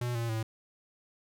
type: tone with pitch steps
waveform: square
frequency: 121.8 / 116.43 / 111.3 Hz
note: B2 / A#2 / A2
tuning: -24 / -2 / +20 cents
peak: -31 dBFS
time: 0.01-0.43 s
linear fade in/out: 5 ms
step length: 140 ms
effects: none